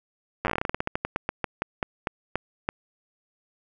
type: slowing click train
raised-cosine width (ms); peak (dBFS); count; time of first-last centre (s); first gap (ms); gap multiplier
0.5; -10; 25; 0.45-2.689; 9; 1.17
effects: none